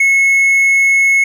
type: tone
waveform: triangle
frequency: 2186 Hz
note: C#7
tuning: 25 cents flat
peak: -6 dBFS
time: 0-1.24 s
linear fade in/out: 5 ms
effects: none